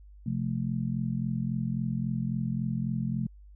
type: chord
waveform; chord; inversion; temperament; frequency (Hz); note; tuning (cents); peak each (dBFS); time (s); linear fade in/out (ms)
sine; F major; second; just; 130.96 / 174.61 / 218.3; C3 / F3 / A3; +2 / 0 / -13; -31 / -33 / -32; 0.26-3.27; 5
effects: added 50 Hz sine -48 dBFS peak until 3.55 s